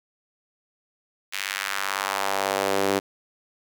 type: tone with high-pass filter sweep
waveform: sawtooth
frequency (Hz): 98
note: G2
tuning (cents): 0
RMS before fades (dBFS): -26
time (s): 1.32-3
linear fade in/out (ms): 20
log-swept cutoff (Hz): 2300 to 350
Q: 1.5
effects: none